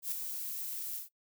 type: noise with ADSR envelope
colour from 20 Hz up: violet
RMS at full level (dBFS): -33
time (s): 0.02-1.09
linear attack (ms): 97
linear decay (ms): 8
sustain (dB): -6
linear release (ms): 130
effects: noise-tail reverb RT60 0.1 s tail -19 dB re dry